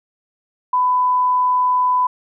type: tone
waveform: sine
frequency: 1000 Hz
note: B5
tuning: 21 cents sharp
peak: -13 dBFS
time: 0.73-2.07 s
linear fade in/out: 5 ms
effects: none